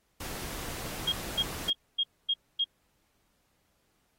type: noise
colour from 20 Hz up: pink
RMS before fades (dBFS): -39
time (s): 0.2-1.7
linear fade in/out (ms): 5
type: tone bursts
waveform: sine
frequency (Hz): 3253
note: G#7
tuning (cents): -37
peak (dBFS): -24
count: 6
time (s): 1.07-2.644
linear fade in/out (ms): 10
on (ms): 54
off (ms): 250
effects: pink hiss -73 dBFS RMS until 4.18 s + AAC 48 kbps